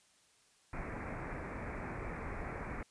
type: low-pass noise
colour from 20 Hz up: pink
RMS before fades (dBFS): -42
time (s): 0.73-2.83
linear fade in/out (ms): 2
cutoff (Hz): 2400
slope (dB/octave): 96
effects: white hiss -68 dBFS RMS until 2.9 s + resampled to 22050 Hz